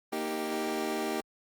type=chord; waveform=25% pulse; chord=Eb major; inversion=second; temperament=equal; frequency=233.1 / 311.1 / 392 Hz; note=Bb3 / Eb4 / G4; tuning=0 / 0 / 0 cents; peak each=-33 / -31 / -30 dBFS; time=0.12-1.21 s; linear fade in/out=10 ms; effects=Opus 32 kbps